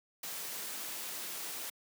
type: noise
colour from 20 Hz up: white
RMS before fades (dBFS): -41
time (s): 0.23-1.7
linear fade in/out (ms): 5
effects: high-pass 200 Hz 12 dB/octave